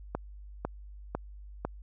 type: click train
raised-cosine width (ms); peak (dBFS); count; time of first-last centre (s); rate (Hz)
1; -17; 4; 0.15-1.65; 2
effects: added 50 Hz sine -44 dBFS peak until 1.82 s